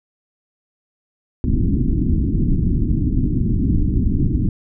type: low-pass noise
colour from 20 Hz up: pink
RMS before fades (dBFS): -17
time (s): 1.44-4.49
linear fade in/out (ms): 2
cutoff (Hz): 320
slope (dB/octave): 48
effects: none